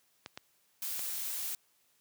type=clicks; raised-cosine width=0.2 ms; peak=-24 dBFS; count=3; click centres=0.261 / 0.375 / 0.993 s
type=noise; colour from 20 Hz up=blue; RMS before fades=-37 dBFS; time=0.82-1.55 s; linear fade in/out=2 ms
effects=white hiss -71 dBFS RMS until 2 s + high-pass 80 Hz 12 dB/octave